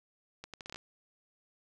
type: accelerating click train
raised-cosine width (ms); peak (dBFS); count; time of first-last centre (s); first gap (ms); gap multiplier
0.2; -26; 8; 0.44-0.76; 97; 0.73
effects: none

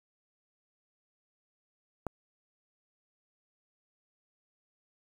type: click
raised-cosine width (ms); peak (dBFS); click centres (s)
1; -19; 2.067
effects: 8-bit

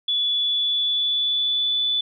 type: tone with pitch glide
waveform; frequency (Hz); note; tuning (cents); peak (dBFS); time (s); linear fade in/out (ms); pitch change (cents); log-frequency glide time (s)
sine; 3432 to 3480; A7 to A7; -44 to -20; -19; 0.08-2.01; 5; +24; 0.34-1.81
effects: none

